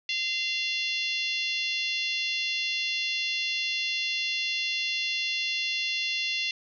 harmonic tone with a mistuned harmonic, 689 Hz, F5, 24 cents flat, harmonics 3 / 4 / 5 / 6 / 7 / 8 / 9, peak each -35 / -30 / -33 / -35 / -38 / -42 / -46 dBFS, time 0.09-6.51 s, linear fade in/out 2 ms, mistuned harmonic 6, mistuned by +35 cents, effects none

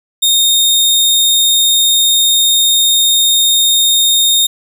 sawtooth tone, 3685 Hz, A#7, 21 cents flat, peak -5 dBFS, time 0.22-4.47 s, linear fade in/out 10 ms, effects none

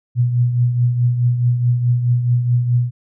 sine tone with tremolo, 121.9 Hz, B2, 22 cents flat, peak -10 dBFS, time 0.15-2.91 s, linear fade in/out 50 ms, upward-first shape triangle, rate 4.7 Hz, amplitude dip 60%, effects none

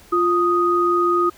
sine tone pair together, 349.2 / 1244.5 Hz, F4 / D#6, 0 / 0 cents, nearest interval octave + minor seventh, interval 2200 cents, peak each -18 / -17 dBFS, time 0.12-1.3 s, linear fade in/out 10 ms, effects pink hiss -48 dBFS RMS until 1.37 s

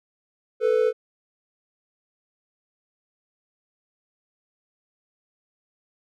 triangle tone pair together, 440 / 496 Hz, A4 / B4, 0 / +7 cents, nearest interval major second, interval 207 cents, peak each -18 / -19 dBFS, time 0.6-0.93 s, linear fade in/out 50 ms, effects none

